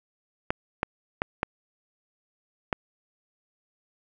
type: clicks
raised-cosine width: 0.5 ms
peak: -9 dBFS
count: 5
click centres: 0.505 / 0.831 / 1.219 / 1.431 / 2.728 s
effects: none